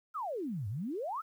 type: exponential two-way sweep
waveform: sine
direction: down then up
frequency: 1396.9 to 94.7 to 1396.9 Hz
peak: -34 dBFS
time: 0.14-1.22 s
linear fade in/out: 20 ms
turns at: 0.68 s
effects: 11-bit